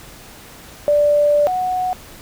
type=tone pair in turn; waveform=sine; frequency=587 / 736.1 Hz; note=D5 / F#5; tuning=-1 / -9 cents; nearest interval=major third; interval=392 cents; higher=second; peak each=-11 / -17 dBFS; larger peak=first; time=0.88-1.47 / 1.47-1.93 s; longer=first; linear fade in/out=0 ms; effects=pink hiss -40 dBFS RMS until 2.21 s